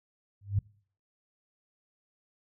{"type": "tone with exponential growth", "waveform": "sine", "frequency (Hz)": 100.1, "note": "G2", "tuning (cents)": 37, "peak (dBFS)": -20, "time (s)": [0.41, 0.59], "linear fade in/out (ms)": 5, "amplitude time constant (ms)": 39, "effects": ["noise-tail reverb RT60 0.5 s tail -24 dB re dry"]}